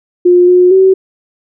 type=tone with pitch steps; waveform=sine; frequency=355.8 / 360.8 / 380 Hz; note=F4 / F#4 / F#4; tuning=+32 / -44 / +46 cents; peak=-3 dBFS; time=0.25-0.94 s; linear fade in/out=10 ms; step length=230 ms; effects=none